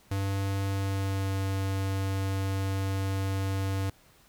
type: tone with pitch glide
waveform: square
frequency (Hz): 98 to 96.82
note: G2 to G2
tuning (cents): 0 to -21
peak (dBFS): -28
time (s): 0.11-3.9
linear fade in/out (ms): 5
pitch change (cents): -21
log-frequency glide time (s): 0.65-1.36
effects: pink hiss -60 dBFS RMS until 4.28 s